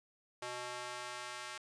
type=tone with high-pass filter sweep; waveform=square; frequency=123.2 Hz; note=B2; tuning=4 cents flat; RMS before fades=-44 dBFS; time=0.42-1.58 s; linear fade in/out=5 ms; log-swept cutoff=610 to 1300 Hz; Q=0.88; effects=resampled to 22050 Hz + 11-bit